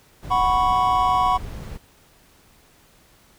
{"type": "noise", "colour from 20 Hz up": "brown", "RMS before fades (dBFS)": -32, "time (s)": [0.22, 1.78], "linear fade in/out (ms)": 20}
{"type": "chord", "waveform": "triangle", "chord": "F# suspended fourth", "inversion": "none", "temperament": "equal", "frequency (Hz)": [740, 987.8, 1108.7], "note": ["F#5", "B5", "C#6"], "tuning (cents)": [0, 0, 0], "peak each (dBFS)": -19, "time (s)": [0.3, 1.38], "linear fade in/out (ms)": 20}
{"effects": ["pink hiss -55 dBFS RMS until 3.38 s"]}